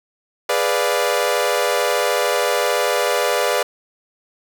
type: chord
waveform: sawtooth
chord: G# diminished seventh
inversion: none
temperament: equal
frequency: 415.3 / 493.9 / 587.3 / 698.5 Hz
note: G#4 / B4 / D5 / F5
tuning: 0 / 0 / 0 / 0 cents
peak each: -20 / -17 / -17 / -21 dBFS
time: 0.49-3.63 s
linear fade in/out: 5 ms
effects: none